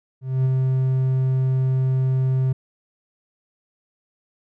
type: tone with ADSR envelope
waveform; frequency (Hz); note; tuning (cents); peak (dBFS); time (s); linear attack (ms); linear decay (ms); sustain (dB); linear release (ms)
triangle; 130.81; C3; 0; -13; 0.21-2.53; 240; 21; -2; 8
effects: none